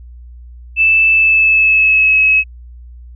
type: tone with pitch glide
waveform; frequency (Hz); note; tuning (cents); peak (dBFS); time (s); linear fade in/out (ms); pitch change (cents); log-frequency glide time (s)
sine; 2637 to 2569; E7 to E7; 0 to -45; -7; 0.76-2.44; 50; -45; 1.11-2.18
effects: added 60 Hz sine -32 dBFS peak until 3.15 s